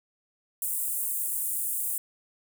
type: high-pass noise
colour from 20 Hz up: pink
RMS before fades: -30 dBFS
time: 0.62-1.98 s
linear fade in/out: 2 ms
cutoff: 8400 Hz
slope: 48 dB/octave
effects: none